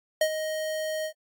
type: tone with ADSR envelope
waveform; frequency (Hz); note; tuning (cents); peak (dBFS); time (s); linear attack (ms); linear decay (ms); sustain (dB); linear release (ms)
square; 625; D#5; +8; -19; 0.21-1.13; 4; 69; -10; 80
effects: AAC 64 kbps